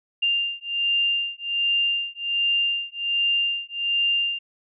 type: beating tone pair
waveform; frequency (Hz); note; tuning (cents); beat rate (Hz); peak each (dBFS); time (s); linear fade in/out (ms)
sine; 2794 / 2795.3; F7 / F7; 0 / +1; 1.3; -24; 0.22-4.39; 10
effects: none